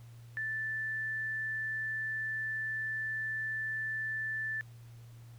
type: tone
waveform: sine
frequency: 1760 Hz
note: A6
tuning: in tune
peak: -33 dBFS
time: 0.37-4.61 s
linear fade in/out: 0 ms
effects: added 117 Hz sine -49 dBFS peak until 5.38 s + pink hiss -64 dBFS RMS until 5.38 s